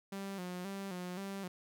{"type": "tone with vibrato", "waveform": "sawtooth", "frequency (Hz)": 187.9, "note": "F#3", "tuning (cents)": 27, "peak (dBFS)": -36, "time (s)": [0.12, 1.48], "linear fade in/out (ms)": 5, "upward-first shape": "square", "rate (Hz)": 1.9, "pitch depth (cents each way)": 76, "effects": []}